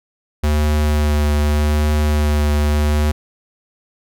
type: tone with vibrato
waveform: square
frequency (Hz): 74.7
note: D2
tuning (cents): +30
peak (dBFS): -14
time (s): 0.43-3.12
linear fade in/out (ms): 10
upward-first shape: triangle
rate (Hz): 0.83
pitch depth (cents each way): 19
effects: none